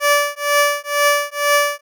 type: tone with tremolo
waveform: 15% pulse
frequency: 580 Hz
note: D5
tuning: 22 cents flat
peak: -4 dBFS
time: 0-1.81 s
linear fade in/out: 50 ms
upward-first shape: triangle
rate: 2.1 Hz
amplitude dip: 100%
effects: none